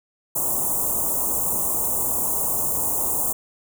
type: band-stop noise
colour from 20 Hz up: white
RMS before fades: -23 dBFS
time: 0.35-3.33 s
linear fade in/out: 10 ms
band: 1100 to 7100 Hz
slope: 48 dB/octave
effects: none